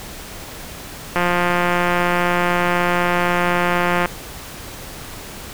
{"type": "click train", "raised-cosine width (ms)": 0.5, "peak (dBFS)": -3, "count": 511, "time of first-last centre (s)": [1.16, 4.058], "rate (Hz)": 176, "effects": ["pink hiss -34 dBFS RMS until 5.53 s"]}